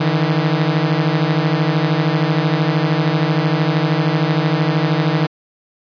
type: beating tone pair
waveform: sawtooth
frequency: 150.3 / 163.3 Hz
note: D3 / E3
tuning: +40 / -16 cents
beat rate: 13 Hz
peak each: -13 dBFS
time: 0-5.27 s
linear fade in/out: 10 ms
effects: resampled to 11025 Hz